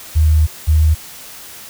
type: tone pair in turn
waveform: sine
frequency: 77.78 / 77.78 Hz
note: D#2 / D#2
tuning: 0 / 0 cents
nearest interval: unison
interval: 0 cents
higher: neither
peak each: -8 dBFS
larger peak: neither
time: 0.15-0.47 / 0.67-0.95 s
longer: first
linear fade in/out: 20 ms
effects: white hiss -35 dBFS RMS until 1.69 s